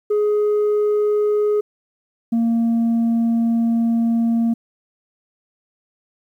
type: tone pair in turn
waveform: sine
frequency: 418.5 / 230.8 Hz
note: G#4 / A#3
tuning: +13 / -17 cents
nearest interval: minor seventh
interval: 1030 cents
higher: first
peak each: -12 dBFS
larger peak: neither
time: 0.1-1.61 / 2.32-4.54 s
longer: second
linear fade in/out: 10 ms
effects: tanh soft clip ceiling -14 dBFS + 9-bit